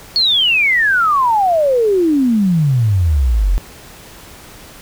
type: exponential sweep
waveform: sine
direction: down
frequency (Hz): 4435 to 41.2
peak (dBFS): -10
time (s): 0.16-3.58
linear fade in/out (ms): 0
effects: pink hiss -38 dBFS RMS until 4.81 s